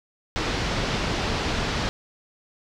pink low-pass noise, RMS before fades -26 dBFS, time 0.36-1.89 s, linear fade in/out 0 ms, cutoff 5400 Hz, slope 24 dB/octave, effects none

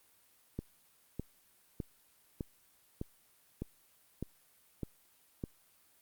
click train, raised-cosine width 3 ms, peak -24 dBFS, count 9, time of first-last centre 0.59-5.438 s, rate 1.65 Hz, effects white hiss -67 dBFS RMS until 6.01 s + Opus 32 kbps

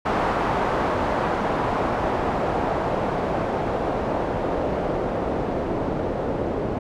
white noise with low-pass filter sweep, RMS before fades -24 dBFS, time 0.05-6.79 s, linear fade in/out 10 ms, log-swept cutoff 970 to 490 Hz, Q 1.2, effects none

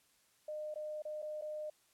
sine tone with dropouts, 609 Hz, D#5, 37 cents flat, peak -39 dBFS, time 0.48-1.7 s, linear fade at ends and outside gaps 5 ms, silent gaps 0.742-0.757 / 1.022-1.051 / 1.22-1.225 / 1.413-1.42 s, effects white hiss -71 dBFS RMS until 1.93 s + low-pass 12000 Hz 12 dB/octave

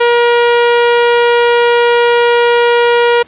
sawtooth tone, 476.1 Hz, A#4, 37 cents sharp, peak -3 dBFS, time 0-3.23 s, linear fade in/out 10 ms, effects pink hiss -43 dBFS RMS until 3.27 s + resampled to 8000 Hz

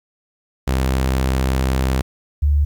sawtooth / sine tone pair in turn, 65.4 / 72.83 Hz, C2 / D2, 0 / -14 cents, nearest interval major second, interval 186 cents, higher second, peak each -12 dBFS, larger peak neither, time 0.67-2.02 / 2.42-2.65 s, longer first, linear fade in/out 10 ms, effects 9-bit

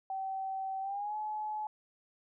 sine tone with pitch glide, 769 to 853.3 Hz, G5 to G#5, -33 to +47 cents, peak -34 dBFS, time 0.1-1.67 s, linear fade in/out 2 ms, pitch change +180 cents, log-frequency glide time 0.81-1.16 s, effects none

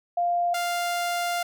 sine / sawtooth tone pair in turn, 698.5 / 698.5 Hz, F5 / F5, 0 / 0 cents, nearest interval unison, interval 0 cents, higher neither, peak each -21 dBFS, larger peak neither, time 0.17-0.54 / 0.54-1.43 s, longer second, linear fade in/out 5 ms, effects none

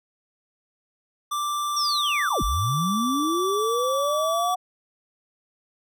square tone with pitch glide, 1176 to 1149.8 Hz, D6 to D6, +2 to -37 cents, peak -25 dBFS, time 1.31-4.55 s, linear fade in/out 10 ms, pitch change -39 cents, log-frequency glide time 1.84-4.39 s
sine linear two-way sweep, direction down then up, 5760 to 39.91 to 739 Hz, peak -23 dBFS, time 1.76-4.56 s, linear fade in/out 10 ms, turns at 2.43 s
effects none

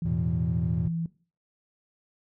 sine tone, 165.9 Hz, E3, 11 cents sharp, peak -27 dBFS, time 0.02-1.06 s, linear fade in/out 2 ms
triangle chord, E suspended fourth, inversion none, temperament equal, 82.41 / 110 / 123.47 Hz, E2 / A2 / B2, 0 / 0 / 0 cents, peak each -30 / -29 / -30 dBFS, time 0.05-0.88 s, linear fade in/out 5 ms
effects noise-tail reverb RT60 0.4 s tail -19 dB re dry

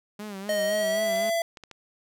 sawtooth tone with vibrato, 202.1 Hz, G#3, 47 cents flat, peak -31 dBFS, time 0.19-1.3 s, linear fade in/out 5 ms, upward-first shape sine, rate 3.9 Hz, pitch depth 93 cents each way
square tone with pitch glide, 622.3 to 670.8 Hz, D#5 to E5, 0 to +30 cents, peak -24 dBFS, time 0.49-1.42 s, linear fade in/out 2 ms, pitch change +130 cents, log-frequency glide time 0.63-1.16 s
clicks, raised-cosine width 0.2 ms, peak -26 dBFS, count 4, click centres 1.16 / 1.572 / 1.637 / 1.713 s
effects none

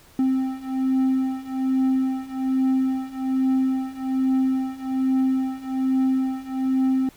triangle beating tone pair, 261.9 / 263.1 Hz, C4 / C4, +2 / +10 cents, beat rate 1.2 Hz, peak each -22 / -20 dBFS, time 0.19-7.09 s, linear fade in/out 2 ms, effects pink hiss -52 dBFS RMS until 7.16 s

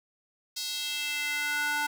square tone with high-pass filter sweep, 294.1 Hz, D4, 3 cents sharp, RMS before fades -31 dBFS, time 0.56-1.87 s, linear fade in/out 10 ms, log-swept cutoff 4600 to 1100 Hz, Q 2.5, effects none

